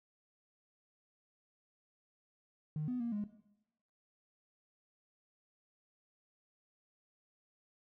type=tone with pitch steps; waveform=triangle; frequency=152.9 / 249 / 235 / 207.3 Hz; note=D#3 / B3 / A#3 / G#3; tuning=-30 / +14 / +14 / -3 cents; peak=-31 dBFS; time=2.76-3.24 s; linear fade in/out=2 ms; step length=120 ms; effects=noise-tail reverb RT60 0.8 s tail -17 dB re dry + tanh soft clip ceiling -32 dBFS